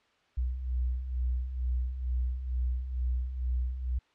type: beating tone pair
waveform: sine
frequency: 60.5 / 62.7 Hz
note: B1 / B1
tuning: -35 / +27 cents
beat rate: 2.2 Hz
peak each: -36 / -29 dBFS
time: 0.37-3.99 s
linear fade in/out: 10 ms
effects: white hiss -67 dBFS RMS until 4.14 s + low-pass 3000 Hz 12 dB/octave